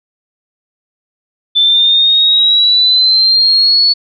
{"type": "exponential sweep", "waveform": "sine", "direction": "up", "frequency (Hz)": [3520, 4434], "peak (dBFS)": -6, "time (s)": [1.55, 3.94], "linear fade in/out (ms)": 20, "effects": []}